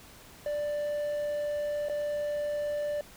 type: tone with dropouts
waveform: triangle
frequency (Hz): 589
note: D5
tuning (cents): +5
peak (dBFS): -27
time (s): 0.46-3.01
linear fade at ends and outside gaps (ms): 2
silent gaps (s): 1.886-1.896
effects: pink hiss -52 dBFS RMS until 3.16 s